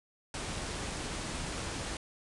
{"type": "low-pass noise", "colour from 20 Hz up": "pink", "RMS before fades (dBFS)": -38, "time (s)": [0.34, 1.97], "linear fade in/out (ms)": 2, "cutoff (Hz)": 10000, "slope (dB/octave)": 96, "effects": []}